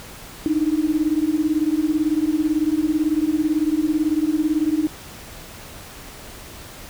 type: beating tone pair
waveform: sine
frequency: 299.7 / 317.7 Hz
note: D4 / D#4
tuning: +35 / +36 cents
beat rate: 18 Hz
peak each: -20 / -20 dBFS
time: 0.46-4.87 s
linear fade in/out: 0 ms
effects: pink hiss -39 dBFS RMS until 6.89 s